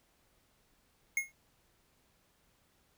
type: tone with exponential decay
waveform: square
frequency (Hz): 2159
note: C#7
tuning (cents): -46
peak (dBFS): -26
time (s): 1.17-1.32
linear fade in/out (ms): 2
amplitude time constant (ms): 31
effects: pink hiss -71 dBFS RMS until 2.97 s